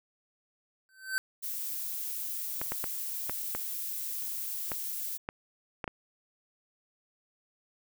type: tone with exponential growth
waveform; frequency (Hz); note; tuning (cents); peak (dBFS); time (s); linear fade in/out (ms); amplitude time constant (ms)
square; 1541; G6; -30; -26; 0.89-1.18; 0; 61
type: noise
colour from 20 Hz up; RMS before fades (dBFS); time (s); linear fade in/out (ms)
violet; -36; 1.42-5.18; 20
type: clicks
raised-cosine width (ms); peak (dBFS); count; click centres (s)
0.5; -19; 9; 2.615 / 2.72 / 2.841 / 3.296 / 3.55 / 4.718 / 5.289 / 5.842 / 5.878
effects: none